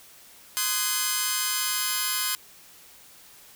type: chord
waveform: 5% pulse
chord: Ab dominant seventh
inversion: first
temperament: just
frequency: 1038.3 / 1245.9 / 1495.1 / 1661.2 Hz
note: C6 / Eb6 / Gb6 / Ab6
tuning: -14 / +2 / +18 / 0 cents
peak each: -17 / -20 / -19 / -21 dBFS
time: 0.57-2.35 s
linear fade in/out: 0 ms
effects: white hiss -51 dBFS RMS until 3.55 s